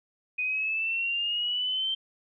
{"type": "exponential sweep", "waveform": "sine", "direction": "up", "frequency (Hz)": [2483, 3136], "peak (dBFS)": -26, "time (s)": [0.38, 1.95], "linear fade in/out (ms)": 10, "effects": []}